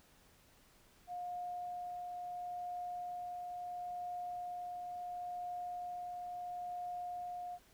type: tone with tremolo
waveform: sine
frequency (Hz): 713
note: F5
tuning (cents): +36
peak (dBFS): -39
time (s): 1.07-7.59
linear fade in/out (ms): 50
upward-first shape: triangle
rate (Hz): 0.73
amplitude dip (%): 25
effects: pink hiss -66 dBFS RMS until 7.73 s